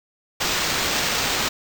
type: noise with sample-and-hold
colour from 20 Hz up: white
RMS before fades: -23 dBFS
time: 0.4-1.49 s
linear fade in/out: 10 ms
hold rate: 11025 Hz
effects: none